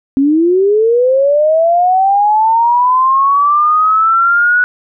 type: linear sweep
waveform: sine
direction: up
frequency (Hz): 265.2 to 1478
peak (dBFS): -7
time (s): 0.17-4.64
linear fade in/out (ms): 0
effects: none